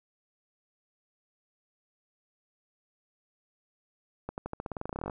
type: accelerating click train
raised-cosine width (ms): 1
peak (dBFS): -21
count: 19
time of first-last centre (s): 4.29-5.098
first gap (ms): 89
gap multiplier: 0.91
effects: none